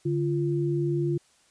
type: tone pair together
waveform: sine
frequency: 144.97 / 344.8 Hz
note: D3 / F4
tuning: -22 / -22 cents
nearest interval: octave + minor third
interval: 1500 cents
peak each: -26 dBFS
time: 0.05-1.18 s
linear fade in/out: 10 ms
effects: white hiss -62 dBFS RMS until 1.5 s + resampled to 22050 Hz